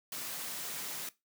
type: high-pass noise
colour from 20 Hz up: white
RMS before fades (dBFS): -40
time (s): 0.12-1.09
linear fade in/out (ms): 2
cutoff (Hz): 120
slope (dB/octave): 48
effects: noise-tail reverb RT60 0.2 s tail -18 dB re dry